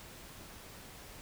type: silence
effects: pink hiss -51 dBFS RMS until 1.21 s